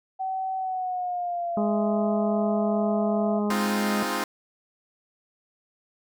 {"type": "tone with pitch glide", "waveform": "sine", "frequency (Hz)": [760, 665.5], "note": ["F#5", "E5"], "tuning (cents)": [46, 16], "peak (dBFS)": -26, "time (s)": [0.19, 3.4], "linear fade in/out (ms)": 20, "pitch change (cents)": -230, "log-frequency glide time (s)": [0.57, 1.8]}
{"type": "harmonic tone", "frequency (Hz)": 207.7, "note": "G#3", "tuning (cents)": 0, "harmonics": [1, 2, 3, 4, 5, 6], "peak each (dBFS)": [-24, -30, -34, -36, -38, -40], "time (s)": [1.57, 4.03], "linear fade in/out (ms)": 2}
{"type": "chord", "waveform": "10% pulse", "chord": "F minor seventh", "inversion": "first", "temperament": "equal", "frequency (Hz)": [207.7, 261.6, 311.1, 349.2], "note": ["Ab3", "C4", "Eb4", "F4"], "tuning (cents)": [0, 0, 0, 0], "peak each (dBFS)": -23, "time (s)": [3.5, 4.24], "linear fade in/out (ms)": 2}
{"effects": []}